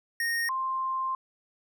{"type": "tone pair in turn", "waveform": ["square", "sine"], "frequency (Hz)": [1855, 1051.1], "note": ["A#6", "C6"], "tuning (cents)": [-9, 8], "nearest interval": "minor seventh", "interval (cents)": 983, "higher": "first", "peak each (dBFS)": -27, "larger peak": "neither", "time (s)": [[0.2, 0.49], [0.49, 1.15]], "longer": "second", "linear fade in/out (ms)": 2, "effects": []}